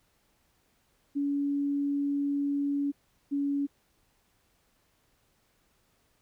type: tone pair in turn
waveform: sine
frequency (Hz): 283.6 / 282.5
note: C#4 / C#4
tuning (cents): +40 / +33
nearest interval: unison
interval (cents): 7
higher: first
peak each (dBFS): -26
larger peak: neither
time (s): 1.15-2.92 / 3.31-3.67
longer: first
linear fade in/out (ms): 20
effects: pink hiss -70 dBFS RMS until 6.21 s